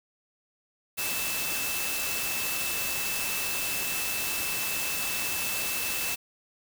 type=tone in noise; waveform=sine; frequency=2637 Hz; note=E7; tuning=in tune; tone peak=-34 dBFS; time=0.97-6.16 s; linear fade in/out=20 ms; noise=white; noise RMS=-31 dBFS; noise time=0.97-6.16 s; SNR=-6 dB; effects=none